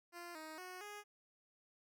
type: tone with pitch steps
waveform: 10% pulse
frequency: 346.8 / 313.7 / 366.4 / 414.2 Hz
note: F4 / D#4 / F#4 / G#4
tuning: -12 / +14 / -17 / -5 cents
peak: -40 dBFS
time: 0.12-1.04 s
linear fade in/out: 50 ms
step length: 230 ms
effects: none